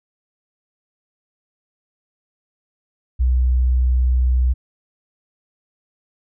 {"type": "tone", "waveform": "sine", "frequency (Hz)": 62.7, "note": "B1", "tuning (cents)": 27, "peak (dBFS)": -13, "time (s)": [3.19, 4.54], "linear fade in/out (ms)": 20, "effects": []}